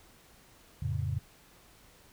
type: chord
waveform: sine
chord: F augmented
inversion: none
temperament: equal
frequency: 87.31 / 110 / 138.59 Hz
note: F2 / A2 / C#3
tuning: 0 / 0 / 0 cents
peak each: -34 dBFS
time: 0.82-1.19 s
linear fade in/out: 5 ms
effects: pink hiss -59 dBFS RMS until 2.12 s